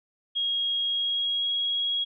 sine tone with pitch glide, 3278 to 3307 Hz, G#7 to G#7, -23 to -8 cents, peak -24 dBFS, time 0.35-2.05 s, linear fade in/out 20 ms, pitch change +15 cents, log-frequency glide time 0.86-1.49 s, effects none

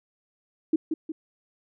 sine tone with echo, 317.6 Hz, D#4, 36 cents sharp, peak -17 dBFS, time 0.73-0.76 s, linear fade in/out 5 ms, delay 180 ms, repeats 2, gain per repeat -6 dB, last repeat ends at 1.12 s, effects none

